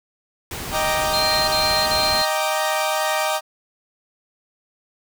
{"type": "noise", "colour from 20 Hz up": "pink", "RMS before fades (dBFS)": -30, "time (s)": [0.51, 2.22], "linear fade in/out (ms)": 2}
{"type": "chord", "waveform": "sawtooth", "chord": "Eb major seventh", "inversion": "none", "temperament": "equal", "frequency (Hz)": [622.3, 784, 932.3, 1174.7], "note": ["Eb5", "G5", "Bb5", "D6"], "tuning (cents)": [0, 0, 0, 0], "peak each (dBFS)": [-19, -21, -23, -24], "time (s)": [0.71, 3.41], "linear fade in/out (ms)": 50}
{"type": "tone bursts", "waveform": "sine", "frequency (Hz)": 4169, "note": "C8", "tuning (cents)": -7, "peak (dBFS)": -20, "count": 3, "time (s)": [1.13, 2.254], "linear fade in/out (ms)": 10, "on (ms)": 350, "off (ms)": 37}
{"effects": []}